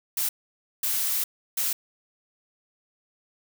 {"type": "noise bursts at uneven times", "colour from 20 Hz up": "blue", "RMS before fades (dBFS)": -26, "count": 3, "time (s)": [[0.17, 0.29], [0.83, 1.24], [1.57, 1.73]], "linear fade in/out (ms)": 5, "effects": []}